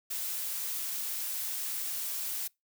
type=noise; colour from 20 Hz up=blue; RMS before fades=-35 dBFS; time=0.1-2.48 s; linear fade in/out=10 ms; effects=noise-tail reverb RT60 0.2 s tail -25 dB re dry